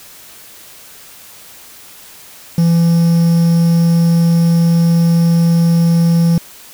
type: tone with quantisation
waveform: triangle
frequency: 168.1 Hz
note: E3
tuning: 34 cents sharp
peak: -6 dBFS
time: 2.58-6.38 s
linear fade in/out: 2 ms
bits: 5
effects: white hiss -38 dBFS RMS until 6.73 s